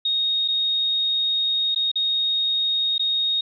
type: tone with dropouts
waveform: sine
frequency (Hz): 3729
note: A#7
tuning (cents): 0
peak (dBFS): -19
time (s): 0.05-3.41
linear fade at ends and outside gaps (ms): 5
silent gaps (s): 0.479-0.483 / 1.748-1.759 / 1.916-1.956 / 2.981-2.994
effects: none